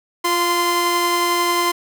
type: tone pair together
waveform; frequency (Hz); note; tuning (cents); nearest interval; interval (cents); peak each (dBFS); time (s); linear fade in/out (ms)
sawtooth; 349.2 / 1036.5; F4 / C6; 0 / -17; octave + perfect fifth; 1883; -17 / -14; 0.24-1.72; 10
effects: none